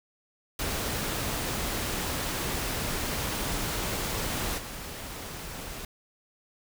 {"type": "noise with level steps", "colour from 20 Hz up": "pink", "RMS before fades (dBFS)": [-31, -39], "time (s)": [0.59, 5.85], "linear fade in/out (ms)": 2, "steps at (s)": 4.57, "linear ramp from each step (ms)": 20, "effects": []}